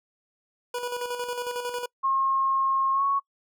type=tone with tremolo; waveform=25% pulse; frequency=488.1 Hz; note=B4; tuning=20 cents flat; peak=-24 dBFS; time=0.74-1.86 s; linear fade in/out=5 ms; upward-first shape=square; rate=11 Hz; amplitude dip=50%
type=tone with pitch glide; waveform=sine; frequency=1076 to 1108.2 Hz; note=C6 to C#6; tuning=+48 to -1 cents; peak=-21 dBFS; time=2.03-3.2 s; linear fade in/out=20 ms; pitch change=+51 cents; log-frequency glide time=2.93-3.03 s
effects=noise-tail reverb RT60 0.1 s tail -26 dB re dry